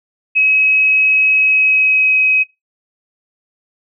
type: tone with pitch glide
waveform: sine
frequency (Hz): 2554 to 2536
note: D#7 to D#7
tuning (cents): +45 to +32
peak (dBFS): -9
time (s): 0.35-2.44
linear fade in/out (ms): 20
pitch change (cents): -13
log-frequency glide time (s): 1.42-2.18
effects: noise-tail reverb RT60 0.2 s tail -21 dB re dry